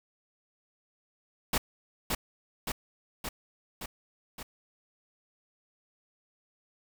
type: noise with echo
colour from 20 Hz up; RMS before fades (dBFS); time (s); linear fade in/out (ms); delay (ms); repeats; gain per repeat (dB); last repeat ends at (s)
pink; -27; 1.53-1.58; 5; 570; 5; -3; 4.43
effects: none